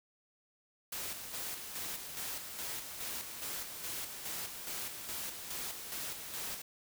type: noise with tremolo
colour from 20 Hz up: white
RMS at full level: -40 dBFS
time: 0.92-6.62 s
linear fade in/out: 5 ms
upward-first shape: square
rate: 2.4 Hz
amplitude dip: 45%
effects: none